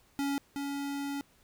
square tone pair in turn, 280 / 281.3 Hz, C#4 / C#4, +18 / +26 cents, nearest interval unison, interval 8 cents, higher second, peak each -30 / -34 dBFS, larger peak first, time 0.19-0.38 / 0.56-1.21 s, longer second, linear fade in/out 0 ms, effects pink hiss -65 dBFS RMS until 1.43 s

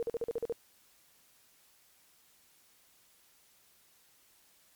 sine tone bursts, 466.2 Hz, A#4, in tune, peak -30 dBFS, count 8, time 0-0.524 s, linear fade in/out 0 ms, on 27 ms, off 44 ms, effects white hiss -65 dBFS RMS until 4.75 s + MP3 96 kbps

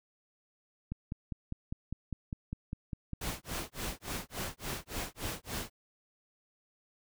click train, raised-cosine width 5 ms, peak -24 dBFS, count 12, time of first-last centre 0.92-3.133 s, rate 4.97 Hz
pink noise with tremolo, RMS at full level -36 dBFS, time 3.21-5.7 s, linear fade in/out 5 ms, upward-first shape sine, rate 3.5 Hz, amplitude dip 100%
effects none

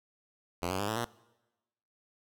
5% pulse tone with pitch steps, 87.6 / 94.43 / 101.8 / 109.73 / 118.29 Hz, F2 / F#2 / G#2 / A2 / A#2, +6 / +36 / -34 / -4 / +26 cents, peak -20 dBFS, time 0.62-1.05 s, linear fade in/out 5 ms, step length 86 ms, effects noise-tail reverb RT60 1.0 s tail -22 dB re dry

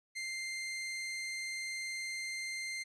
sawtooth tone, 2093 Hz, C7, in tune, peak -34 dBFS, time 0.15-2.84 s, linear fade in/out 20 ms, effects resampled to 22050 Hz

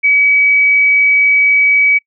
sine tone, 2276 Hz, C#7, 45 cents sharp, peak -7 dBFS, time 0.03-1.99 s, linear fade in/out 20 ms, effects noise-tail reverb RT60 0.1 s tail -24 dB re dry

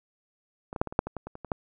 clicks, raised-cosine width 1 ms, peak -23 / -19 / -8 / -20 / -24 / -6 / -19 / -20 / -24 / -27 / -24 / -13 dBFS, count 12, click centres 0.729 / 0.762 / 0.815 / 0.873 / 0.925 / 0.991 / 1.07 / 1.167 / 1.27 / 1.354 / 1.447 / 1.518 s, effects none

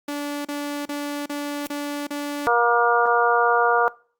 sawtooth tone bursts, 289.5 Hz, D4, 25 cents flat, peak -22 dBFS, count 6, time 0.08-2.475 s, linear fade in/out 5 ms, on 370 ms, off 35 ms
white noise with exponential growth, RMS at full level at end -31 dBFS, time 1.59-1.67 s, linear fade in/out 1 ms, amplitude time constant 17 ms
harmonic tone, 237.2 Hz, A#3, 30 cents sharp, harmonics 2 / 3 / 4 / 5 / 6, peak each -22 / -22 / -22 / -22 / -22 dBFS, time 2.47-3.88 s, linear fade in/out 0 ms
effects noise-tail reverb RT60 0.4 s tail -21 dB re dry + Opus 48 kbps

